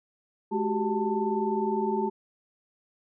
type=tone cluster; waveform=sine; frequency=213 / 373.9 / 393.5 / 888 Hz; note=G#3 / F#4 / G4 / A5; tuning=+44 / +18 / +7 / +16 cents; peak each=-30 dBFS; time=0.51-2.1 s; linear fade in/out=20 ms; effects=none